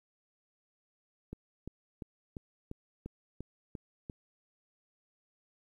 click train, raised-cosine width 3 ms, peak -28 dBFS, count 9, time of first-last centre 1.33-4.098 s, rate 2.89 Hz, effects 11-bit

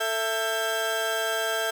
30% pulse tone cluster, 444.9 / 665 / 1590 Hz, A4 / E5 / G6, +19 / +15 / +24 cents, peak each -29 / -26 / -26 dBFS, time 0-1.71 s, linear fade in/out 10 ms, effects none

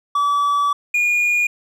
triangle tone pair in turn, 1149 / 2435 Hz, D6 / D#7, -38 / -38 cents, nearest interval octave + minor second, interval 1300 cents, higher second, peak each -13 dBFS, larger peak neither, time 0.15-0.73 / 0.94-1.47 s, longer first, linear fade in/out 5 ms, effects none

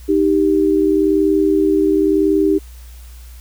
sine tone pair together, 311.1 / 392 Hz, D#4 / G4, 0 / 0 cents, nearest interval major third, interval 400 cents, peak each -14 dBFS, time 0.08-2.59 s, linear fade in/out 20 ms, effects added 60 Hz sine -34 dBFS peak until 3.4 s + white hiss -47 dBFS RMS until 3.4 s

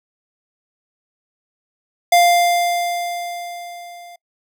square tone with level ramp, 698 Hz, F5, 1 cent flat, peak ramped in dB -9 to -38 dBFS, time 2.12-4.16 s, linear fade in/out 5 ms, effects noise-tail reverb RT60 0.1 s tail -26 dB re dry

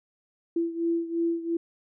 sine beating tone pair, 334.8 / 337.7 Hz, E4 / E4, +27 / +42 cents, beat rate 2.9 Hz, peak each -26 / -30 dBFS, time 0.56-1.57 s, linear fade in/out 5 ms, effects none

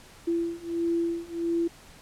sine beating tone pair, 336.6 / 338.1 Hz, E4 / E4, +36 / +44 cents, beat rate 1.5 Hz, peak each -29 / -28 dBFS, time 0.27-1.68 s, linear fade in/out 10 ms, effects pink hiss -51 dBFS RMS until 2.01 s + low-pass 11000 Hz 12 dB/octave

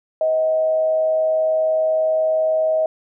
sine tone with frequency modulation, 633 Hz, D#5, 30 cents sharp, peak -15 dBFS, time 0.21-2.86 s, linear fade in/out 2 ms, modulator 127 Hz, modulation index 0.24, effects none

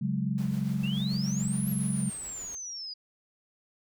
sine chord, C# suspended fourth, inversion none, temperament equal, 138.59 / 185 / 207.7 Hz, C#3 / F#3 / G#3, 0 / 0 / 0 cents, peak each -31 dBFS, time 0.01-2.1 s, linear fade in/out 10 ms
pink noise with tremolo, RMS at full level -48 dBFS, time 0.38-2.55 s, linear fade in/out 0 ms, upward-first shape sine, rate 7 Hz, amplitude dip 35%
sine exponential two-way sweep, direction up then down, 2621 to 11550 to 4855 Hz, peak -36 dBFS, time 0.83-2.94 s, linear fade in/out 10 ms, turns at 1.69 s
effects none

